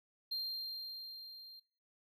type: tone with level ramp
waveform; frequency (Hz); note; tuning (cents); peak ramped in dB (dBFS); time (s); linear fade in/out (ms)
triangle; 4186; C8; 0; -34 to -50; 0.31-1.6; 10
effects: noise-tail reverb RT60 0.4 s tail -21 dB re dry